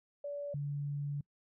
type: tone pair in turn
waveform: sine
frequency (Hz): 575 / 143.75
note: D5 / D3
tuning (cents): -37 / -37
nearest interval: 2 octaves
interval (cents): 2400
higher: first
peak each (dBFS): -37 / -34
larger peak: second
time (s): 0.24-0.54 / 0.54-1.21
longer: second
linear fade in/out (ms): 5
effects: noise-tail reverb RT60 0.1 s tail -26 dB re dry